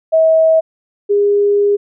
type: tone pair in turn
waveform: sine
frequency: 643 / 407.5 Hz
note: E5 / G#4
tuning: -43 / -33 cents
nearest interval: minor sixth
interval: 790 cents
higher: first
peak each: -7 / -9 dBFS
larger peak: first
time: 0.12-0.61 / 1.09-1.77 s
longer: second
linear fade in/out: 20 ms
effects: none